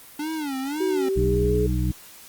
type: tone with vibrato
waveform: square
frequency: 290 Hz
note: D4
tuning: 22 cents flat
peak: -27 dBFS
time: 0.19-1.09 s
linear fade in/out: 5 ms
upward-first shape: sine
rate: 1.9 Hz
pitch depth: 170 cents each way
type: tone with pitch glide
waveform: sine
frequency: 376.9 to 420.6 Hz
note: F#4 to G#4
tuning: +32 to +22 cents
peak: -21 dBFS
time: 0.8-1.67 s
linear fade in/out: 10 ms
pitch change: +190 cents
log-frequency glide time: 1.01-1.56 s
type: harmonic tone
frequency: 61.74 Hz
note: B1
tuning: in tune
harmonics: 1 / 2 / 3 / 5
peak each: -23 / -26 / -28 / -30 dBFS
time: 1.16-1.92 s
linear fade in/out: 10 ms
effects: white hiss -46 dBFS RMS until 2.28 s + Opus 32 kbps